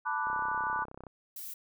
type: chord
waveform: sine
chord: B minor seventh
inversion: third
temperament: equal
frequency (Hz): 880 / 987.8 / 1174.7 / 1480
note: A5 / B5 / D6 / F#6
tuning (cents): 0 / 0 / 0 / 0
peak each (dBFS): -35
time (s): 0.05-0.85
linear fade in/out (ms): 20
type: click train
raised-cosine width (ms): 1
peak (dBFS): -31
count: 27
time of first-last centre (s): 0.27-1.068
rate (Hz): 32.6
type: noise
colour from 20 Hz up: violet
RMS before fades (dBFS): -42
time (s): 1.36-1.54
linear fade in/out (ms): 5
effects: none